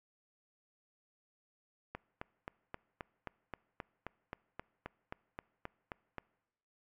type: click train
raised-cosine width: 0.5 ms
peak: -26 dBFS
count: 17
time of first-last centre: 1.95-6.183 s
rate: 3.78 Hz
effects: noise-tail reverb RT60 1.0 s tail -23 dB re dry